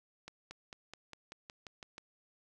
accelerating click train, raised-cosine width 0.2 ms, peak -29 dBFS, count 10, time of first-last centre 0.28-1.981 s, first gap 230 ms, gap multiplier 0.95, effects none

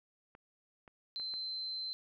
clicks, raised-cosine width 0.5 ms, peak -39 dBFS, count 4, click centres 0.351 / 0.878 / 1.198 / 1.339 s
sine tone, 4090 Hz, C8, 40 cents flat, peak -37 dBFS, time 1.16-1.93 s, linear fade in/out 0 ms
effects none

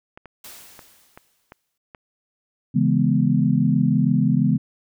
clicks, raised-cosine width 0.5 ms, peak -25 dBFS, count 6, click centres 0.175 / 0.257 / 0.792 / 1.175 / 1.521 / 1.948 s
white noise with exponential decay, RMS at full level -39 dBFS, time 0.44-1.78 s, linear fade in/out 5 ms, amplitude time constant 290 ms
sine chord, C# minor seventh, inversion none, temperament equal, 138.59 / 164.81 / 207.7 / 246.9 Hz, C#3 / E3 / G#3 / B3, 0 / 0 / 0 / 0 cents, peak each -21 dBFS, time 2.74-4.58 s, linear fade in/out 20 ms
effects none

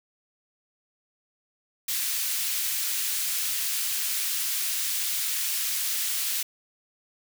white high-pass noise, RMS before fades -28 dBFS, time 1.88-6.43 s, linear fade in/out 5 ms, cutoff 2100 Hz, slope 12 dB/octave, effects none

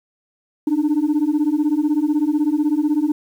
sine beating tone pair, 290.6 / 306.6 Hz, D4 / D#4, -18 / -25 cents, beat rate 16 Hz, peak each -17 / -16 dBFS, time 0.67-3.12 s, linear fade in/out 5 ms, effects tanh soft clip ceiling -12 dBFS + 8-bit

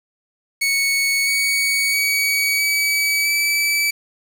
sawtooth tone with pitch steps, 2217 / 2239 / 2261 / 2283 / 2306 Hz, C#7 / C#7 / C#7 / D7 / D7, 0 / +17 / +34 / -50 / -32 cents, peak -13 dBFS, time 0.61-3.91 s, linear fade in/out 10 ms, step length 660 ms, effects 7-bit

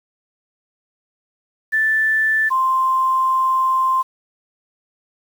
sine tone pair in turn, 1760 / 1046.5 Hz, A6 / C6, 0 / 0 cents, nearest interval major sixth, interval 900 cents, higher first, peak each -14 dBFS, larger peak neither, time 1.72-2.5 / 2.5-4.03 s, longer second, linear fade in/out 20 ms, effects 7-bit

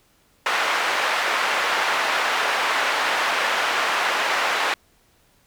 white band-pass noise, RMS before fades -22 dBFS, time 0.46-4.74 s, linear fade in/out 2 ms, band 660 to 1900 Hz, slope 12 dB/octave, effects pink hiss -60 dBFS RMS until 5.46 s

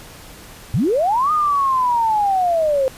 sine linear two-way sweep, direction up then down, 94.3 to 1244.5 to 515 Hz, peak -14 dBFS, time 0.74-2.88 s, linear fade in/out 0 ms, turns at 1.32 s, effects pink hiss -40 dBFS RMS until 2.97 s + resampled to 32000 Hz

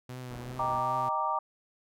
sawtooth tone with vibrato, 124.6 Hz, B2, 16 cents sharp, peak -35 dBFS, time 0.09-1.09 s, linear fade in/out 5 ms, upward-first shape triangle, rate 2.6 Hz, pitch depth 46 cents each way
pink low-pass noise, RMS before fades -47 dBFS, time 0.3-0.8 s, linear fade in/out 10 ms, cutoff 1500 Hz, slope 24 dB/octave
sine chord, Eb major seventh, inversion none, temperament equal, 622.3 / 784 / 932.3 / 1174.7 Hz, Eb5 / G5 / Bb5 / D6, 0 / 0 / 0 / 0 cents, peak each -37 / -34 / -31 / -31 dBFS, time 0.59-1.39 s, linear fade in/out 5 ms
effects none

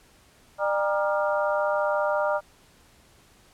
harmonic tone with a mistuned harmonic, 199.9 Hz, G3, 34 cents sharp, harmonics 3 / 4 / 5 / 6 / 7, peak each -24 / -31 / -30 / -32 / -31 dBFS, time 0.58-2.41 s, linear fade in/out 50 ms, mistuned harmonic 5, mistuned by -97 cents, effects pink hiss -57 dBFS RMS until 3.53 s + low-pass 12000 Hz 12 dB/octave

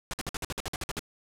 pink noise bursts, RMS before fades -33 dBFS, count 12, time 0.11-0.993 s, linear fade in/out 0 ms, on 25 ms, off 53 ms, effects low-pass 11000 Hz 12 dB/octave

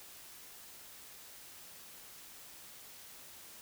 silence, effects white hiss -53 dBFS RMS until 3.61 s

